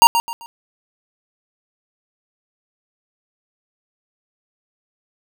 square tone with echo, 932.3 Hz, A#5, in tune, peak -5 dBFS, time 0.02-0.07 s, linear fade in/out 0 ms, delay 130 ms, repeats 3, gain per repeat -10 dB, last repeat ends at 0.46 s, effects none

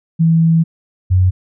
sine tone pair in turn, 163.9 / 92.16 Hz, E3 / F#2, -10 / -6 cents, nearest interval minor seventh, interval 996 cents, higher first, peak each -8 dBFS, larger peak neither, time 0.19-0.64 / 1.1-1.31 s, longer first, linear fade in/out 20 ms, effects none

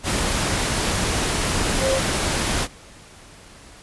sine tone in noise, 533 Hz, C5, 32 cents sharp, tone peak -19 dBFS, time 1.79-2.01 s, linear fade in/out 50 ms, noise pink, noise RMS -22 dBFS, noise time 0.03-2.68 s, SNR 0 dB, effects pink hiss -45 dBFS RMS until 3.82 s + resampled to 24000 Hz

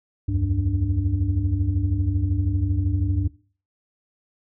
sine tone cluster, 70.9 / 83.7 / 96.4 / 293 Hz, C#2 / E2 / G2 / D4, +40 / +27 / -28 / -4 cents, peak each -26 / -27 / -21 / -28 dBFS, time 0.28-3.28 s, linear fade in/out 10 ms, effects noise-tail reverb RT60 0.4 s tail -19 dB re dry + tanh soft clip ceiling -11 dBFS

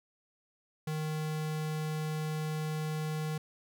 square tone, 155 Hz, D#3, 6 cents flat, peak -33 dBFS, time 0.87-3.38 s, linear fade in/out 5 ms, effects none

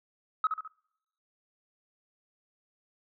sine tone with echo, 1278 Hz, D#6, 46 cents sharp, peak -21 dBFS, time 0.44-0.47 s, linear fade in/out 2 ms, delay 69 ms, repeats 3, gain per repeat -6 dB, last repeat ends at 0.677 s, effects noise-tail reverb RT60 0.8 s tail -26 dB re dry + tanh soft clip ceiling -18 dBFS

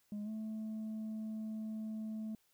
sine tone with pitch glide, 207.7 to 218 Hz, G#3 to A3, 0 to -16 cents, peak -36 dBFS, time 0.12-2.35 s, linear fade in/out 2 ms, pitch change +84 cents, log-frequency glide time 0.24-0.29 s, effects tanh soft clip ceiling -38 dBFS + white hiss -74 dBFS RMS until 2.53 s

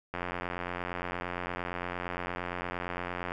click train, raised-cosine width 0.5 ms, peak -19 dBFS, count 283, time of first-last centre 0.14-3.319 s, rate 88.7 Hz, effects none

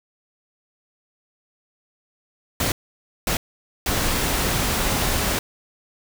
pink noise bursts at uneven times, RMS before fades -22 dBFS, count 3, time 2.6-2.72 / 3.27-3.37 / 3.86-5.39 s, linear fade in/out 2 ms, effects none

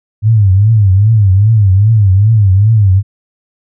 sine tone with vibrato, 102.8 Hz, G#2, 17 cents flat, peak -4 dBFS, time 0.22-3.03 s, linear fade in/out 50 ms, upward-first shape triangle, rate 2.5 Hz, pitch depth 200 cents each way, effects none

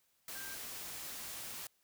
sine tone in noise, 1582 Hz, G6, 15 cents sharp, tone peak -48 dBFS, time 0.35-0.55 s, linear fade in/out 2 ms, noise white, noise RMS -45 dBFS, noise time 0.28-1.67 s, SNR -6 dB, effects white hiss -75 dBFS RMS until 1.83 s

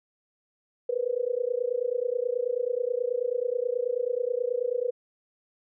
sine tone with amplitude modulation, 490 Hz, B4, 14 cents flat, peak -21 dBFS, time 0.89-4.91 s, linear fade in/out 5 ms, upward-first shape sine, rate 29.3 Hz, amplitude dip 95%, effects none

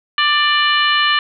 harmonic tone, 591 Hz, D5, 11 cents sharp, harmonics 2 / 3 / 4 / 5 / 6 / 7, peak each -17 / -17 / -22 / -17 / -27 / -25 dBFS, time 0.18-1.19 s, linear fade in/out 2 ms, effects none

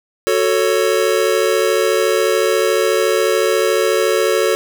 square chord, F# minor, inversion none, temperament just, 370 / 444 / 555 Hz, F#4 / A4 / C#5, 0 / +16 / +2 cents, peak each -19 / -17 / -19 dBFS, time 0.27-4.55 s, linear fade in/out 0 ms, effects none

